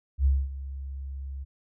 sine tone with ADSR envelope, 68 Hz, C#2, 33 cents flat, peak -17 dBFS, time 0.18-1.45 s, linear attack 74 ms, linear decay 230 ms, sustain -16 dB, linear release 23 ms, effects none

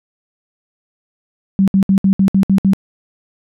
sine tone bursts, 193.5 Hz, G3, 22 cents flat, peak -8 dBFS, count 8, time 1.59-2.734 s, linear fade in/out 0 ms, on 87 ms, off 64 ms, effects none

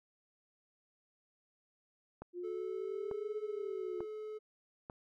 click train, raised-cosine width 1 ms, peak -31 dBFS, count 4, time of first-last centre 2.22-4.899 s, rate 1.12 Hz
sine exponential two-way sweep, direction up then down, 351.5 to 422.4 to 351.5 Hz, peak -39 dBFS, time 2.33-4.06 s, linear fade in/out 50 ms, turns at 3.41 s
triangle tone with pitch glide, 435.1 to 429.1 Hz, A4 to A4, -19 to -43 cents, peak -39 dBFS, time 2.43-4.39 s, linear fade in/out 20 ms, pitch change -24 cents, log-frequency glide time 3.22-4.09 s
effects none

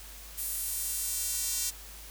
square tone with high-pass filter sweep, 211.2 Hz, G#3, 29 cents sharp, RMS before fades -33 dBFS, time 0.37-1.71 s, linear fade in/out 20 ms, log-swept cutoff 11000 to 6600 Hz, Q 1.2, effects added 50 Hz sine -48 dBFS peak until 2.1 s + white hiss -48 dBFS RMS until 2.1 s

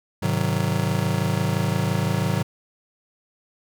square chord, Ab dominant seventh, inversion none, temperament just, 103.83 / 129.78 / 155.74 / 186.89 Hz, Ab2 / C3 / Eb3 / Gb3, 0 / -14 / +2 / +18 cents, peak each -27 dBFS, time 0.22-2.43 s, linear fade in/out 10 ms, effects none

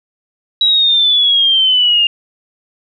sine exponential sweep, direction down, 3887 to 2803 Hz, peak -8 dBFS, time 0.61-2.07 s, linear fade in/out 2 ms, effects none

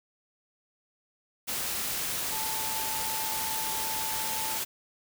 sine tone in noise, 880 Hz, A5, in tune, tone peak -36 dBFS, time 2.31-4.59 s, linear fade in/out 20 ms, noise white, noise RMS -32 dBFS, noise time 1.47-4.65 s, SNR -7 dB, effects none

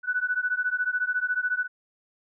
sine beating tone pair, 1480 / 1494 Hz, F#6 / F#6, 0 / +16 cents, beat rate 14 Hz, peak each -27 dBFS, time 0.03-1.68 s, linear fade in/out 50 ms, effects none

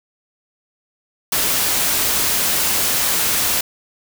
white noise, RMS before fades -18 dBFS, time 1.32-3.61 s, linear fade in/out 5 ms, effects none

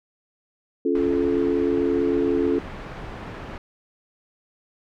sine chord, Db augmented, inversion none, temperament just, 277.2 / 346.5 / 433.1 Hz, Db4 / F4 / A4, 0 / -14 / -27 cents, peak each -23 dBFS, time 0.85-2.59 s, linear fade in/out 5 ms
pink low-pass noise, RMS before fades -36 dBFS, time 0.95-3.58 s, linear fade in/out 2 ms, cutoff 2000 Hz, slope 12 dB/octave
effects none

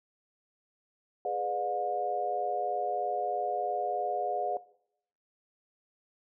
sine chord, G# diminished seventh, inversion none, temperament just, 415.3 / 498.4 / 598 / 717.6 Hz, G#4 / B4 / D5 / F5, 0 / +16 / +31 / +47 cents, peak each -37 / -37 / -36 / -32 dBFS, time 1.25-4.57 s, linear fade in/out 2 ms, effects noise-tail reverb RT60 0.7 s tail -19 dB re dry

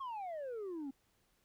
sine exponential sweep, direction down, 1108.7 to 262.1 Hz, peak -37 dBFS, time 0-0.91 s, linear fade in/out 10 ms, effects tanh soft clip ceiling -39 dBFS + pink hiss -75 dBFS RMS until 1.44 s

